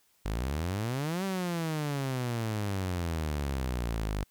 sawtooth exponential two-way sweep, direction up then down, 49 to 196 to 49 Hz, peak -26 dBFS, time 0.25-4.24 s, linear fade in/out 10 ms, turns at 1.24 s, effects white hiss -68 dBFS RMS until 4.3 s

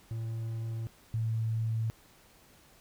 triangle / sine tone pair in turn, 113.3 / 112.19 Hz, A#2 / A2, -49 / +34 cents, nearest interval unison, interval 17 cents, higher first, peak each -31 / -28 dBFS, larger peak second, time 0.11-0.87 / 1.14-1.9 s, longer neither, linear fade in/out 0 ms, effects pink hiss -60 dBFS RMS until 2.8 s

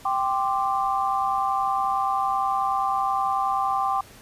sine chord, G suspended fourth, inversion none, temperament just, 784 / 1045.3 / 1176 Hz, G5 / C6 / D6, 0 / -2 / +2 cents, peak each -24 / -27 / -26 dBFS, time 0.05-4.01 s, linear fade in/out 5 ms, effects pink hiss -48 dBFS RMS until 4.21 s + resampled to 32000 Hz

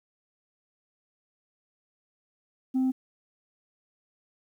sine tone, 260 Hz, C4, 11 cents flat, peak -20 dBFS, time 2.74-2.92 s, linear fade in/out 20 ms, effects tanh soft clip ceiling -21 dBFS + 10-bit

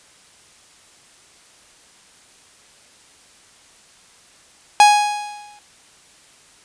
45% pulse tone with exponential decay, 830.6 Hz, G#5, in tune, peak -5 dBFS, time 4.8-5.59 s, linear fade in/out 1 ms, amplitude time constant 170 ms, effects white hiss -50 dBFS RMS until 6.64 s + resampled to 22050 Hz

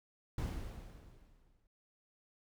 brown noise with exponential decay, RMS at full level -35 dBFS, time 0.38-1.67 s, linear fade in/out 2 ms, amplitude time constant 280 ms, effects none

